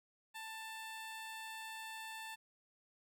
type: tone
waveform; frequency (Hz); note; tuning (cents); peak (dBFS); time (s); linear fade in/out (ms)
15% pulse; 886; A5; +12; -39; 0.34-2.36; 20
effects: 12-bit